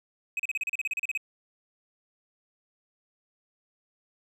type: tone bursts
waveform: triangle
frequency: 2537 Hz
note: D#7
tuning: 33 cents sharp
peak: -25 dBFS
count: 14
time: 0.37-1.175 s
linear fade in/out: 2 ms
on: 25 ms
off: 35 ms
effects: none